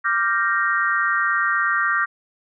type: chord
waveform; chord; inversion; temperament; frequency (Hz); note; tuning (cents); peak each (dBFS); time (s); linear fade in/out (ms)
sine; G minor seventh; second; equal with one note detuned; 1174.7 / 1391.3 / 1568 / 1864.7; D6 / F6 / G6 / Bb6; 0 / -7 / 0 / 0; -23; 0.04-2.06; 20
effects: none